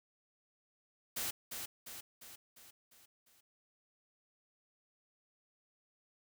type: noise with echo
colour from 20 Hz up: white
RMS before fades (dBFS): -38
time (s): 1.16-1.31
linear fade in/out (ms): 10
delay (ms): 350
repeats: 6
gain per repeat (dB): -5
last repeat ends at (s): 3.41
effects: none